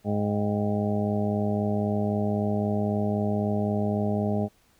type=harmonic tone with a mistuned harmonic; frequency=103.83 Hz; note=G#2; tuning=in tune; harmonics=1 / 2 / 3 / 4 / 5 / 6 / 7 / 8; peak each=-29 / -26 / -37 / -32 / -41 / -32 / -41 / -37 dBFS; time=0.04-4.49 s; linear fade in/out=50 ms; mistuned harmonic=8; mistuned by=-81 cents; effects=pink hiss -63 dBFS RMS until 4.79 s